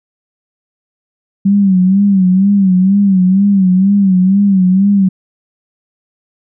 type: tone with vibrato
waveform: sine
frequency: 192.3 Hz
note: G3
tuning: 33 cents flat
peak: -6 dBFS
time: 1.45-5.09 s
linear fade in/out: 10 ms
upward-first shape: sine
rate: 2.1 Hz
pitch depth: 93 cents each way
effects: none